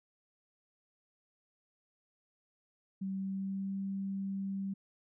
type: tone with pitch glide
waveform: sine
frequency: 192.6 to 195.06 Hz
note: G3 to G3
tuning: -30 to -8 cents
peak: -34 dBFS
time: 3.01-4.74 s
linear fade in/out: 10 ms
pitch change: +22 cents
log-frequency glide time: 3.19-3.76 s
effects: none